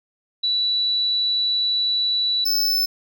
sine / square tone pair in turn, 3946 / 5267 Hz, B7 / E8, -2 / -2 cents, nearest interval perfect fourth, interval 500 cents, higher second, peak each -18 dBFS, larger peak neither, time 0.43-2.45 / 2.45-2.86 s, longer first, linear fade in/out 10 ms, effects none

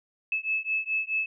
sine beating tone pair, 2602 / 2606.7 Hz, E7 / E7, -23 / -20 cents, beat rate 4.7 Hz, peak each -29 dBFS, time 0.32-1.26 s, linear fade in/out 2 ms, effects none

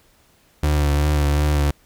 35% pulse tone with vibrato, 73.5 Hz, D2, 2 cents sharp, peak -14 dBFS, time 0.63-1.71 s, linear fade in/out 5 ms, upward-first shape sine, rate 2.7 Hz, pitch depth 32 cents each way, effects pink hiss -57 dBFS RMS until 1.85 s

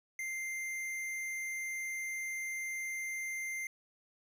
sine tone with tanh clipping, 2093 Hz, C7, in tune, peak -38 dBFS, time 0.19-3.67 s, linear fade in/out 2 ms, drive 16 dB, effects none

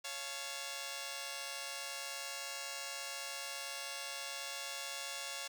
5% pulse chord, Db augmented, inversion none, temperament just, 554.4 / 693 / 866.2 Hz, Db5 / F5 / A5, 0 / -14 / -27 cents, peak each -33 / -35 / -36 dBFS, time 0.04-5.48 s, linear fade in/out 10 ms, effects none

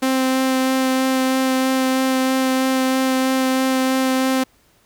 sawtooth tone with vibrato, 261.6 Hz, C4, in tune, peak -12 dBFS, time 0.02-4.44 s, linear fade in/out 10 ms, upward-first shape sine, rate 3.1 Hz, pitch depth 9 cents each way, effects pink hiss -57 dBFS RMS until 4.85 s

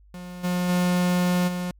45% pulse tone with level steps, 178.8 Hz, F3, 41 cents sharp, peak -35 / -22 / -19 / -26 dBFS, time 0.14-1.71 s, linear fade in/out 2 ms, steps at 0.43 / 0.68 / 1.47 s, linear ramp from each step 20 ms, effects added 50 Hz sine -50 dBFS peak until 1.79 s + MP3 96 kbps

